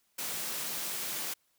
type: high-pass noise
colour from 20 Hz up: white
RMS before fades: -36 dBFS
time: 0.18-1.34 s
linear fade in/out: 10 ms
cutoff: 130 Hz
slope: 96 dB/octave
effects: white hiss -73 dBFS RMS until 1.58 s